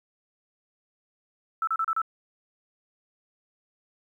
sine tone bursts, 1320 Hz, E6, 2 cents sharp, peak -23 dBFS, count 5, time 1.62-2.017 s, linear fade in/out 2 ms, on 53 ms, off 33 ms, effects 10-bit

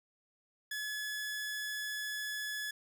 sawtooth tone, 1706 Hz, G#6, 46 cents sharp, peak -33 dBFS, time 0.71-2.71 s, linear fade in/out 5 ms, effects none

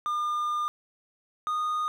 triangle tone pair in turn, 1207 / 1231.7 Hz, D6 / D#6, +47 / -18 cents, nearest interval unison, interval 35 cents, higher second, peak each -24 dBFS, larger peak neither, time 0.06-0.68 / 1.47-1.88 s, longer first, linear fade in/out 0 ms, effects none

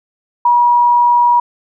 sine tone, 962 Hz, B5, 46 cents flat, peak -7 dBFS, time 0.45-1.4 s, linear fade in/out 5 ms, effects none

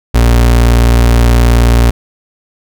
35% pulse tone, 58.9 Hz, A#1, 19 cents sharp, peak -3 dBFS, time 0.14-1.91 s, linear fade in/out 10 ms, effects none

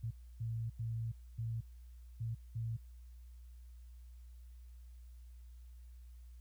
sine tone bursts at uneven times, 114.2 Hz, A#2, 35 cents flat, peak -36 dBFS, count 6, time 0.03-0.11 / 0.4-0.7 / 0.79-1.12 / 1.38-1.61 / 2.2-2.35 / 2.55-2.77 s, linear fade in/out 10 ms, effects added 60 Hz sine -51 dBFS peak until 6.4 s + white hiss -75 dBFS RMS until 6.4 s

